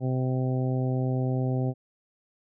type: harmonic tone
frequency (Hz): 129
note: C3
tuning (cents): -24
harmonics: 1 / 2 / 3 / 4 / 5 / 6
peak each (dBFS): -25 / -31 / -35 / -37 / -39 / -41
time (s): 0-1.74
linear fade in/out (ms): 50
effects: none